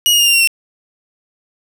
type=tone with pitch steps; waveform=sawtooth; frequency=2900 / 2862 / 2824 / 2787 / 2750 / 2714 Hz; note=F#7 / F7 / F7 / F7 / F7 / E7; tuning=-35 / +42 / +19 / -4 / -27 / +50 cents; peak=-6 dBFS; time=0.06-0.474 s; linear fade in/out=0 ms; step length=69 ms; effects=none